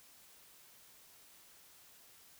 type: silence
effects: white hiss -61 dBFS RMS until 2.39 s